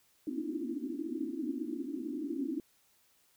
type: band-pass noise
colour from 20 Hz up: white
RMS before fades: -37 dBFS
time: 0.27-2.6 s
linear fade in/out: 2 ms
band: 240 to 340 Hz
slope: 96 dB/octave
effects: white hiss -69 dBFS RMS until 3.36 s